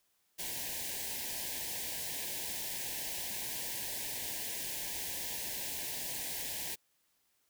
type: band-stop noise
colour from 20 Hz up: white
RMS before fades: -39 dBFS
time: 0.38-6.76 s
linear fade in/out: 20 ms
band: 1000 to 1600 Hz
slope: 96 dB/octave
effects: white hiss -75 dBFS RMS until 7.49 s